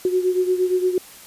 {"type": "beating tone pair", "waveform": "sine", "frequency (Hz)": [364.7, 373.3], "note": ["F#4", "F#4"], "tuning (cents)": [-25, 15], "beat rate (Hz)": 8.6, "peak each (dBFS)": [-18, -23], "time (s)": [0.05, 0.98], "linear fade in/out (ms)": 2, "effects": ["white hiss -43 dBFS RMS until 1.26 s", "resampled to 32000 Hz"]}